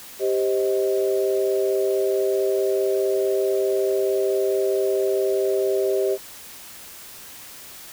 sine chord, C minor, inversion second, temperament just, 392.4 / 523.3 / 627.9 Hz, G4 / C5 / Eb5, +2 / 0 / +16 cents, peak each -20 / -26 / -26 dBFS, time 0.19-6.18 s, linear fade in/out 50 ms, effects white hiss -41 dBFS RMS until 7.92 s

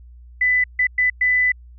sine tone bursts at uneven times, 1997 Hz, B6, 19 cents sharp, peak -14 dBFS, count 4, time 0.41-0.64 / 0.79-0.87 / 0.98-1.1 / 1.21-1.52 s, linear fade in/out 5 ms, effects added 60 Hz sine -40 dBFS peak until 1.78 s

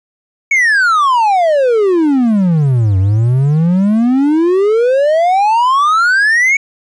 triangle exponential two-way sweep, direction down then up, 2251 to 92.6 to 2251 Hz, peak -6 dBFS, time 0.51-6.57 s, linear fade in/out 5 ms, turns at 2.98 s, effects resampled to 22050 Hz + 8-bit

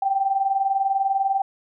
sine tone pair together, 763.9 / 784 Hz, G5 / G5, -45 / 0 cents, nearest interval unison, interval 45 cents, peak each -25 / -20 dBFS, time 0.02-1.42 s, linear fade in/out 5 ms, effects none

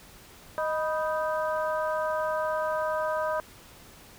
harmonic tone with a mistuned harmonic, 311.1 Hz, D#4, in tune, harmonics 2 / 3 / 4 / 5, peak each -28 / -32 / -34 / -36 dBFS, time 0.58-3.4 s, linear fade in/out 0 ms, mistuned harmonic 3, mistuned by +87 cents, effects pink hiss -51 dBFS RMS until 4.18 s

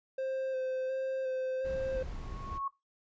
triangle tone with vibrato, 523.3 Hz, C5, in tune, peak -30 dBFS, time 0.18-2.03 s, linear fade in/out 5 ms, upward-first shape square, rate 1.4 Hz, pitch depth 15 cents each way
brown noise, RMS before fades -41 dBFS, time 1.64-2.59 s, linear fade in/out 20 ms
sine tone with exponential growth, 1100 Hz, C#6, 14 cents flat, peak -31 dBFS, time 1.99-2.68 s, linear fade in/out 5 ms, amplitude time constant 150 ms
effects noise-tail reverb RT60 0.2 s tail -18 dB re dry + resampled to 16000 Hz

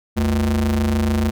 square ring-modulated tone, 69.3 Hz, C#2, in tune, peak -14 dBFS, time 0.16-1.31 s, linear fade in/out 20 ms, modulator 152 Hz, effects none

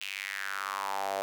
sawtooth tone with high-pass filter sweep, 98 Hz, G2, in tune, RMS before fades -35 dBFS, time 0.01-1.22 s, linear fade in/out 0 ms, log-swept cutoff 2800 to 610 Hz, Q 4.4, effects none

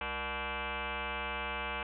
sine tone with frequency modulation, 740 Hz, F#5, in tune, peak -34 dBFS, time 0.01-1.83 s, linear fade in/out 2 ms, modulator 268 Hz, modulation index 7.9, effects none

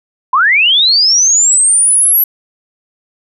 sine linear sweep, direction up, 958 to 11840 Hz, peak -6 dBFS, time 0.33-2.24 s, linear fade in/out 5 ms, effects none

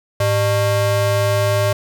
square ring-modulated tone, 248.8 Hz, B3, 13 cents sharp, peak -12 dBFS, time 0.2-1.73 s, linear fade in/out 5 ms, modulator 355 Hz, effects none

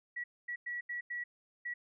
sine tone bursts at uneven times, 1932 Hz, B6, 39 cents flat, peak -36 dBFS, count 6, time 0.16-0.24 / 0.48-0.56 / 0.66-0.81 / 0.89-1.01 / 1.1-1.24 / 1.65-1.74 s, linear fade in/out 10 ms, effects none

